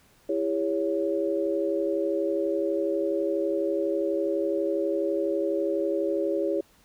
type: tone cluster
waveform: sine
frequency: 331.6 / 403.7 / 558 Hz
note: E4 / G#4 / C#5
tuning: +10 / -49 / +11 cents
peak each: -28 dBFS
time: 0.29-6.61 s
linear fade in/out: 5 ms
effects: pink hiss -60 dBFS RMS until 6.84 s